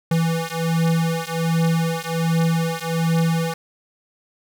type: beating tone pair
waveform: square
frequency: 164.3 / 165.6 Hz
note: E3 / E3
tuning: -5 / +8 cents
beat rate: 1.3 Hz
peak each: -22 dBFS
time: 0.11-3.54 s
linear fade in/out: 5 ms
effects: none